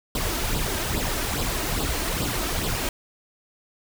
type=noise with flanger; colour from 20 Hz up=pink; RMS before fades=-26 dBFS; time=0.15-2.89 s; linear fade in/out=2 ms; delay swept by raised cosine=0.23 to 3.23 ms; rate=2.4 Hz; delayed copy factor=+0.6; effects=none